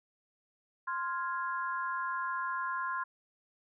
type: chord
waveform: sine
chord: F minor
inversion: second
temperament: equal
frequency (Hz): 1046.5 / 1396.9 / 1661.2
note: C6 / F6 / Ab6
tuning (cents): 0 / 0 / 0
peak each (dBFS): -34 / -38 / -40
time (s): 0.87-3.04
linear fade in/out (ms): 10
effects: none